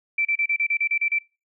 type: tone bursts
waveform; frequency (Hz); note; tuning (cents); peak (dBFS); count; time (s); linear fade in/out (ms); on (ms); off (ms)
sine; 2334; D7; -11; -19; 10; 0.18-1.187; 5; 71; 33
effects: noise-tail reverb RT60 0.3 s tail -25 dB re dry